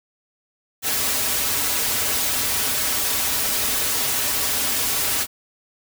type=noise with comb filter; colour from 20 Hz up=white; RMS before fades=-22 dBFS; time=0.82-5.27 s; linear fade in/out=50 ms; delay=5.7 ms; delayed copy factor=-0.85; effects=none